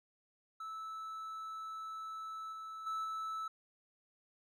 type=tone with level steps; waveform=triangle; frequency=1310 Hz; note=E6; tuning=11 cents flat; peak=-40 / -42 / -34 / -36 dBFS; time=0.6-3.48 s; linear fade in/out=5 ms; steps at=2.52 / 2.86 / 3.04 s; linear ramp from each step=10 ms; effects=none